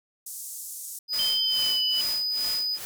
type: band-pass noise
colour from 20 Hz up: white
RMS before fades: -38 dBFS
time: 0.26-0.99 s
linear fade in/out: 5 ms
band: 6500 to 13000 Hz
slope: 24 dB/octave
type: tone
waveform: triangle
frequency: 4978 Hz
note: D#8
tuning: in tune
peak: -24 dBFS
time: 1.08-2.79 s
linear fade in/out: 50 ms
type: noise with tremolo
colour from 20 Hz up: white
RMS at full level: -34 dBFS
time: 1.13-2.85 s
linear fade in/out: 0 ms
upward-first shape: sine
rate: 2.4 Hz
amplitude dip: 95%
type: tone with pitch glide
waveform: sine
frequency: 3114 to 2982 Hz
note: G7 to F#7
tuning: -12 to +13 cents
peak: -25 dBFS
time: 1.19-2.01 s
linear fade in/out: 0 ms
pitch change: -75 cents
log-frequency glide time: 1.41-1.81 s
effects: none